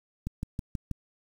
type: click train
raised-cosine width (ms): 5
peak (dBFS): -19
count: 5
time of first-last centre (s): 0.27-0.913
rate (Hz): 6.22
effects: 8-bit